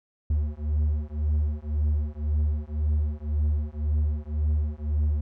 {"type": "beating tone pair", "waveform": "triangle", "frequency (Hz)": [74.1, 76], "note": ["D2", "D#2"], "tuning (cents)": [16, -40], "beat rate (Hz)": 1.9, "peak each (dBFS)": -24, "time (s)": [0.3, 5.21], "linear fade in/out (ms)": 5, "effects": []}